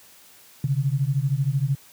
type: beating tone pair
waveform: sine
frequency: 131.9 / 144.9 Hz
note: C3 / D3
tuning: +14 / -23 cents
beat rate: 13 Hz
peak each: -22 / -23 dBFS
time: 0.64-1.75 s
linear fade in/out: 2 ms
effects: white hiss -51 dBFS RMS until 1.92 s + high-pass 80 Hz 12 dB/octave